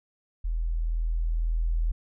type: tone with level ramp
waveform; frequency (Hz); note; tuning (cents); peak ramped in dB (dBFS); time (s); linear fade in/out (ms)
sine; 41; E1; -9; -25 to -22; 0.44-1.92; 10
effects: none